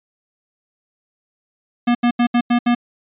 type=tone bursts at uneven times; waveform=square; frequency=240.3 Hz; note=B3; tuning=47 cents flat; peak=-13 dBFS; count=6; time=1.87-1.95 / 2.03-2.11 / 2.19-2.27 / 2.34-2.41 / 2.5-2.59 / 2.66-2.75 s; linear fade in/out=10 ms; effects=resampled to 8000 Hz